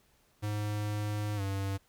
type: tone with pitch glide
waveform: square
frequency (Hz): 104.8 to 97.78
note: G#2 to G2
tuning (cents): +16 to -4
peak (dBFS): -32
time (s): 0.42-1.78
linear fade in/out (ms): 20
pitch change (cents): -120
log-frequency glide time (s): 1.36-1.41
effects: pink hiss -68 dBFS RMS until 1.88 s